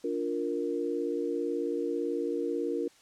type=chord; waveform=sine; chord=Bb major; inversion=first; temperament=just; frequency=291.4 / 349.6 / 466.2 Hz; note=D4 / F4 / Bb4; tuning=-13 / +2 / 0 cents; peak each=-34 / -33 / -32 dBFS; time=0.04-2.88 s; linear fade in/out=5 ms; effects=white hiss -60 dBFS RMS until 3.01 s + low-pass 8000 Hz 12 dB/octave